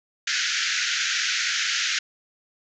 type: band-pass noise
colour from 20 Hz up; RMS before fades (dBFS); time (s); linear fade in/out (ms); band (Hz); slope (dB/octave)
pink; -25; 0.27-1.99; 5; 1400 to 6900; 96
effects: none